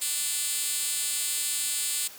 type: tone with high-pass filter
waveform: 5% pulse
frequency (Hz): 293.7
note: D4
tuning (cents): 0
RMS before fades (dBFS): -29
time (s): 0.01-2.08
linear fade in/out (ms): 10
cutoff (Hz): 6400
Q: 1.2
effects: white hiss -46 dBFS RMS until 2.18 s + high-pass 150 Hz 12 dB/octave